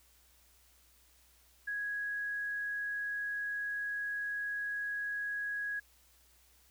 sine tone, 1661.2 Hz, G#6, in tune, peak -34 dBFS, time 1.67-5.8 s, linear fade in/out 10 ms, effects added 61 Hz sine -68 dBFS peak until 6.7 s + white hiss -66 dBFS RMS until 6.7 s

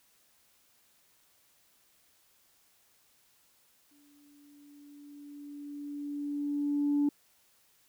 sine tone with exponential growth, 289 Hz, D4, 28 cents flat, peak -22 dBFS, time 3.91-7.09 s, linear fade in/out 5 ms, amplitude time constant 690 ms, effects tanh soft clip ceiling -21 dBFS + white hiss -67 dBFS RMS until 7.88 s

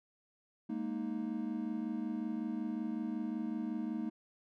triangle chord, Ab suspended second, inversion none, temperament equal, 207.7 / 233.1 / 311.1 Hz, Ab3 / Bb3 / Eb4, 0 / 0 / 0 cents, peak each -39 / -36 / -38 dBFS, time 0.69-4.1 s, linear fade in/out 10 ms, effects none

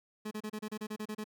30% pulse tone bursts, 213.7 Hz, G#3, 50 cents sharp, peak -34 dBFS, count 11, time 0.25-1.242 s, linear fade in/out 10 ms, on 62 ms, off 31 ms, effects none

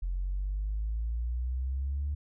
sine exponential sweep, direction up, 43.65 to 73.42 Hz, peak -28 dBFS, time 0.02-2.15 s, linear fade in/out 10 ms, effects tanh soft clip ceiling -25 dBFS

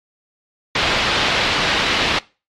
white low-pass noise, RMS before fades -18 dBFS, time 0.75-2.19 s, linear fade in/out 5 ms, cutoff 3900 Hz, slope 24 dB/octave, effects noise-tail reverb RT60 0.3 s tail -21 dB re dry + MP3 64 kbps

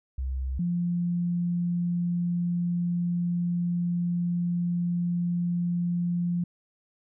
sine tone pair in turn, 65.41 / 174.21 Hz, C2 / F3, 0 / -4 cents, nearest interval octave + perfect fourth, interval 1696 cents, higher second, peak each -27 / -24 dBFS, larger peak second, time 0.18-0.59 / 0.59-6.44 s, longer second, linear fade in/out 5 ms, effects none

